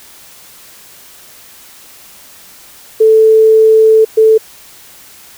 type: tone bursts at uneven times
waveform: sine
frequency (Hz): 440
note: A4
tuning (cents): 0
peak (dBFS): -3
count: 2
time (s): 3-4.05 / 4.17-4.38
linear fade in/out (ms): 10
effects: white hiss -38 dBFS RMS until 5.37 s